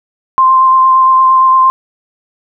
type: tone with vibrato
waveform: sine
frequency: 1046.5 Hz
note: C6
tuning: in tune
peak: -4 dBFS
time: 0.38-1.7 s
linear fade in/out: 0 ms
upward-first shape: sine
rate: 8.7 Hz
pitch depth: 12 cents each way
effects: none